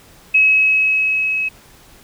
sine tone with level ramp, 2564 Hz, E7, 49 cents flat, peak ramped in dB -8 to -17 dBFS, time 0.34-1.49 s, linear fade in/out 10 ms, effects pink hiss -46 dBFS RMS until 2.03 s

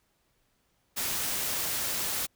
white noise, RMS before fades -31 dBFS, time 0.96-2.27 s, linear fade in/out 20 ms, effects pink hiss -72 dBFS RMS until 2.35 s

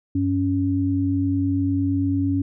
sine tone pair together, 95.7 / 278.3 Hz, G2 / C#4, -41 / +7 cents, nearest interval octave + tritone, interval 1848 cents, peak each -23 / -20 dBFS, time 0.15-2.42 s, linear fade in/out 5 ms, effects none

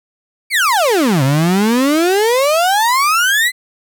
35% pulse exponential two-way sweep, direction down then up, 2360 to 129.5 to 2061 Hz, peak -9 dBFS, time 0.5-3.52 s, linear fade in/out 50 ms, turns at 1.23 s, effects none

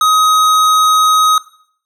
sine tone with hard clipping, 1261 Hz, D#6, 23 cents sharp, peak -10 dBFS, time 0.01-1.38 s, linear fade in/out 2 ms, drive 15 dB, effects noise-tail reverb RT60 0.6 s tail -18 dB re dry

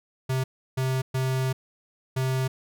square tone bursts at uneven times, 130.81 Hz, C3, in tune, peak -24 dBFS, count 4, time 0.29-0.44 / 0.77-1.02 / 1.14-1.53 / 2.16-2.48 s, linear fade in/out 10 ms, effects none

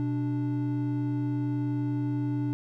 triangle tone pair together, 123.81 / 292.6 Hz, B2 / D4, +5 / -6 cents, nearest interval octave + minor third, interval 1489 cents, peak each -27 dBFS, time 0-2.53 s, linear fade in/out 0 ms, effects none

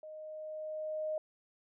sine tone with level ramp, 620 Hz, D#5, 6 cents flat, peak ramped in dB -45 to -32 dBFS, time 0.03-1.18 s, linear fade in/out 2 ms, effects none

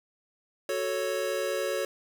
square chord, F# minor, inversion none, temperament equal, 370 / 440 / 554.4 Hz, F#4 / A4 / C#5, 0 / 0 / 0 cents, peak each -35 / -34 / -31 dBFS, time 0.69-1.85 s, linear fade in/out 2 ms, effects none

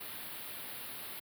white band-stop noise, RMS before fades -44 dBFS, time 0-1.2 s, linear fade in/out 10 ms, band 4400 to 10000 Hz, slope 48 dB/octave, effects high-pass 80 Hz 12 dB/octave

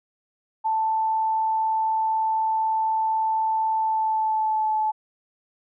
sine tone with pitch glide, 882 to 865.3 Hz, A5 to A5, +4 to -29 cents, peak -20 dBFS, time 0.64-4.92 s, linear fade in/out 20 ms, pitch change -33 cents, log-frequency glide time 3.78-4.77 s, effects none

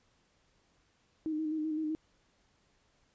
sine tone with vibrato, 311.1 Hz, D#4, in tune, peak -31 dBFS, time 1.26-1.95 s, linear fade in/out 0 ms, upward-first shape square, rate 7.8 Hz, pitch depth 29 cents each way, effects pink hiss -71 dBFS RMS until 3.14 s + resampled to 16000 Hz

